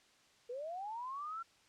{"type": "linear sweep", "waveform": "sine", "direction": "up", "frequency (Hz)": [466.2, 1375], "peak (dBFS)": -40, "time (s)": [0.49, 1.43], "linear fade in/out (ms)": 10, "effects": ["white hiss -67 dBFS RMS until 1.68 s", "low-pass 6000 Hz 12 dB/octave"]}